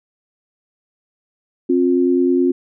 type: tone pair together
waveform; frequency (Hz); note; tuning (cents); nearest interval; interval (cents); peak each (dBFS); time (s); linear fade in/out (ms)
sine; 266 / 355.5; C4 / F4; +29 / +31; perfect fourth; 502; -15; 1.69-2.52; 10
effects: none